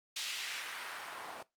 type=noise with band-pass filter sweep; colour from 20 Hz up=white; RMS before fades=-42 dBFS; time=0.16-1.43 s; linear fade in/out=5 ms; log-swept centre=3600 to 700 Hz; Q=1.3; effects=noise-tail reverb RT60 0.2 s tail -20 dB re dry + Opus 48 kbps